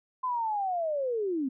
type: linear sweep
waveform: sine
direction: down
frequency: 1033 to 250 Hz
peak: -27 dBFS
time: 0.23-1.49 s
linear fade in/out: 10 ms
effects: none